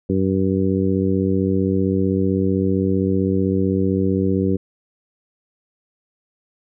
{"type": "harmonic tone", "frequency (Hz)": 95.6, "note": "G2", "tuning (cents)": -43, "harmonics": [1, 2, 3, 4, 5], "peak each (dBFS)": [-23, -20, -22, -23, -26], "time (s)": [0.09, 4.57], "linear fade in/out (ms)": 10, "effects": []}